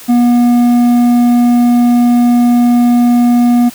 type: tone with hard clipping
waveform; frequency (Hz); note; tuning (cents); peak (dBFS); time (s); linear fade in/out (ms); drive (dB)
sine; 241.2; B3; -41; -7; 0.08-3.7; 20; 6
effects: white hiss -33 dBFS RMS until 3.74 s